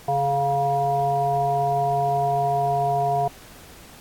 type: harmonic tone with a mistuned harmonic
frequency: 140.4 Hz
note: C#3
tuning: 22 cents sharp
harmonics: 1 / 3 / 5 / 7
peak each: -28 / -29 / -20 / -30 dBFS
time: 0.08-3.28 s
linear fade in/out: 5 ms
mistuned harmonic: 7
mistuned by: -40 cents
effects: pink hiss -46 dBFS RMS until 4 s + AAC 64 kbps